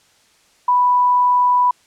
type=tone; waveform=sine; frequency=987.8 Hz; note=B5; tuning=in tune; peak=-11 dBFS; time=0.68-1.71 s; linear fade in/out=5 ms; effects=white hiss -55 dBFS RMS until 1.86 s + low-pass 8000 Hz 12 dB/octave